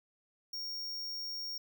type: tone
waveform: square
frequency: 5550 Hz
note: F8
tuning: 12 cents flat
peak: -38 dBFS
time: 0.53-1.58 s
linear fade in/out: 5 ms
effects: none